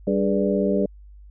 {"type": "harmonic tone with a mistuned harmonic", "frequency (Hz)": 98, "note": "G2", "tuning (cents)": 0, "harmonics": [2, 3, 4, 5, 6], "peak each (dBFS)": [-22, -27, -24, -27, -26], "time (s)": [0.07, 0.86], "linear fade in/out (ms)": 5, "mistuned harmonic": 4, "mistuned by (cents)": 91, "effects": ["added 50 Hz sine -42 dBFS peak until 1.3 s"]}